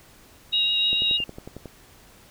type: tone with tremolo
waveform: sine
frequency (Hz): 3804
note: A#7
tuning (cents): +34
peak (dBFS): -20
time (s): 0.52-1.18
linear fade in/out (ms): 20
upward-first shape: sine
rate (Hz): 3.7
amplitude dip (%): 25
type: tone with vibrato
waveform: sine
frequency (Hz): 2816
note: F7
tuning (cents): +14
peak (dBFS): -24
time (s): 0.53-1.24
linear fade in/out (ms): 2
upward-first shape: sine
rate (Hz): 6.7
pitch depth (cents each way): 22
type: click train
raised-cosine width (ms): 2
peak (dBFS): -23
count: 9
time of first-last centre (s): 0.93-1.657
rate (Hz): 11
effects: pink hiss -52 dBFS RMS until 2.3 s